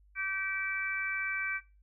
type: harmonic tone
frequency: 386.4 Hz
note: G4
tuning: 25 cents flat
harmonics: 3 / 4 / 5 / 6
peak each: -44 / -35 / -43 / -33 dBFS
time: 0.15-1.61 s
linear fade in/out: 50 ms
effects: noise-tail reverb RT60 0.3 s tail -21 dB re dry + added 50 Hz sine -59 dBFS peak until 1.82 s